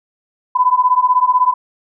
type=beating tone pair; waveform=sine; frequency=995 / 1011 Hz; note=B5 / B5; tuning=+13 / +40 cents; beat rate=16 Hz; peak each=-13 dBFS; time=0.55-1.54 s; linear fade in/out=10 ms; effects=none